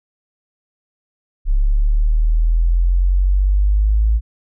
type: exponential sweep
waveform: sine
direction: up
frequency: 34.25 to 55 Hz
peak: -11 dBFS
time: 1.45-4.21 s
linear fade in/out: 50 ms
effects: none